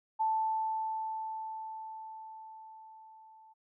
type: tone with level ramp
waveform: sine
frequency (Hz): 880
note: A5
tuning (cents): 0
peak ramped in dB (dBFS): -26 to -55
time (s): 0.19-3.54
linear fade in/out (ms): 20
effects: none